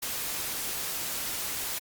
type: noise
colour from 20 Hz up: white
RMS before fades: -33 dBFS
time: 0.02-1.79 s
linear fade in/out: 10 ms
effects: Opus 48 kbps